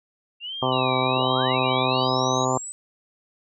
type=tone with vibrato; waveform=sine; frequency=2714 Hz; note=E7; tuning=50 cents sharp; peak=-30 dBFS; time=0.4-2.09 s; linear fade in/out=50 ms; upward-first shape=sine; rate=1.3 Hz; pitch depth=290 cents each way
type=harmonic tone; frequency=129.1 Hz; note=C3; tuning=23 cents flat; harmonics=1 / 2 / 3 / 4 / 5 / 6 / 7 / 8 / 9; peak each=-29 / -29 / -29 / -29 / -29 / -29 / -29 / -29 / -29 dBFS; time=0.62-2.58 s; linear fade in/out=5 ms
type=tone; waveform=sine; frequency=3843 Hz; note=B7; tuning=48 cents flat; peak=-29 dBFS; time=0.72-2.45 s; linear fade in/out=10 ms
type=linear sweep; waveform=sine; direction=up; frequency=322.5 to 8110 Hz; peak=-32 dBFS; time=1.17-2.72 s; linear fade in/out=0 ms
effects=none